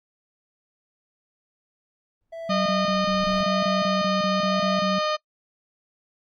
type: noise with exponential growth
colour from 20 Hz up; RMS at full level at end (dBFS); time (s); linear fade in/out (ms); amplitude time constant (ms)
brown; -36; 2.21-3.41; 0; 260
type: tone with tremolo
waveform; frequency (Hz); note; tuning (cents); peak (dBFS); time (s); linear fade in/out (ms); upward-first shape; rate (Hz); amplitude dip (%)
triangle; 661; E5; +5; -27; 2.32-4.8; 10; sine; 0.92; 95
type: tone bursts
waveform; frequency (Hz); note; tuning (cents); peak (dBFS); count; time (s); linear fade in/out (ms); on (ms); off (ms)
sine; 190; F#3; +46; -24; 13; 2.49-4.988; 5; 170; 24
type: harmonic tone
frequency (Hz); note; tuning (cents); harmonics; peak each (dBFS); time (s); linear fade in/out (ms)
612; D#5; -29; 1 / 2 / 3 / 4 / 5 / 6 / 7 / 8 / 10; -25 / -26 / -36 / -35 / -35 / -38 / -36 / -39 / -45; 2.49-5.17; 20
effects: noise-tail reverb RT60 0.1 s tail -22 dB re dry